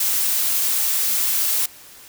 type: noise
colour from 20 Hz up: blue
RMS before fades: -20 dBFS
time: 0-1.66 s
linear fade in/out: 5 ms
effects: white hiss -44 dBFS RMS until 2.08 s